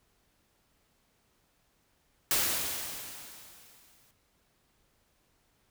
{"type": "noise with exponential decay", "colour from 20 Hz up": "white", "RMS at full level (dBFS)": -26, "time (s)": [2.31, 4.11], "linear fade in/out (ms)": 1, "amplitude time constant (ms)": 390, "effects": ["pink hiss -71 dBFS RMS until 5.7 s"]}